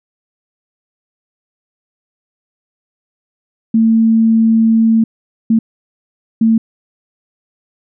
sine tone bursts at uneven times, 224.7 Hz, A3, 37 cents sharp, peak -7 dBFS, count 3, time 3.74-5.04 / 5.5-5.59 / 6.41-6.58 s, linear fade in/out 5 ms, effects none

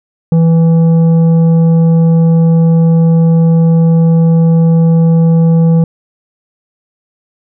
triangle tone with tanh clipping, 164.81 Hz, E3, in tune, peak -6 dBFS, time 0.32-5.84 s, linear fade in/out 2 ms, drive 12 dB, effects none

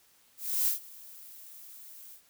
violet noise with ADSR envelope, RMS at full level -26 dBFS, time 0.37-2.22 s, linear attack 300 ms, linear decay 120 ms, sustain -23 dB, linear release 90 ms, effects white hiss -64 dBFS RMS until 2.29 s

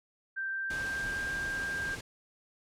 sine tone with pitch glide, 1568 to 1593.6 Hz, G6 to G6, 0 to +28 cents, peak -32 dBFS, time 0.36-1.96 s, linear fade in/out 20 ms, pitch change +28 cents, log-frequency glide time 0.54-1.2 s
pink noise, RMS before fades -42 dBFS, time 0.7-2.01 s, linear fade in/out 5 ms
effects low-pass 9000 Hz 12 dB/octave

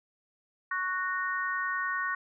sine chord, F# major, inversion second, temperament just, 1110 / 1480 / 1850 Hz, C#6 / F#6 / A#6, +2 / 0 / -14 cents, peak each -33 dBFS, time 0.71-2.15 s, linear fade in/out 5 ms, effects none

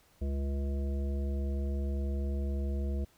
harmonic tone with a mistuned harmonic, 69.3 Hz, C#2, in tune, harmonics 1 / 3 / 5 / 7 / 9, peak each -30 / -40 / -44 / -47 / -49 dBFS, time 0.21-3.05 s, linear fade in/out 10 ms, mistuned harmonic 9, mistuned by +37 cents, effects pink hiss -65 dBFS RMS until 3.17 s

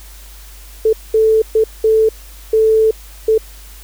sine tone bursts at uneven times, 440 Hz, A4, in tune, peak -8 dBFS, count 6, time 0.85-0.93 / 1.14-1.42 / 1.55-1.64 / 1.84-2.09 / 2.53-2.91 / 3.28-3.38 s, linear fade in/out 5 ms, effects added 50 Hz sine -35 dBFS peak until 3.83 s + white hiss -41 dBFS RMS until 3.83 s

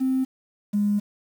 triangle tone pair in turn, 261.7 / 205.6 Hz, C4 / G#3, 0 / -17 cents, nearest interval major third, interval 417 cents, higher first, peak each -16 / -15 dBFS, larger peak second, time 0-0.25 / 0.73-1 s, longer second, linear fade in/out 20 ms, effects tanh soft clip ceiling -17 dBFS + 8-bit

